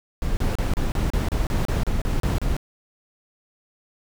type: noise bursts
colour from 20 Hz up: brown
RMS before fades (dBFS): -22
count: 13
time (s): 0.22-2.566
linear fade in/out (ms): 0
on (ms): 150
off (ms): 33
effects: none